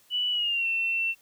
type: tone with pitch glide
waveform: sine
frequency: 2960 to 2699 Hz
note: F#7 to E7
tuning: 0 to +40 cents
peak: -24 dBFS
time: 0.1-1.15 s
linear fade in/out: 50 ms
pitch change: -160 cents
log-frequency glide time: 0.31-0.67 s
effects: white hiss -61 dBFS RMS until 1.21 s